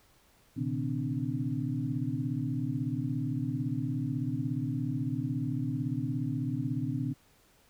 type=tone cluster; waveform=sine; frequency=119.3 / 135.7 / 153.4 / 255.1 / 292 Hz; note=A#2 / C#3 / D#3 / C4 / D4; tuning=+41 / -36 / -24 / -44 / -10 cents; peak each=-35 / -36 / -37 / -35 / -37 dBFS; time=0.56-7.14 s; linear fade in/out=20 ms; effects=pink hiss -64 dBFS RMS until 7.69 s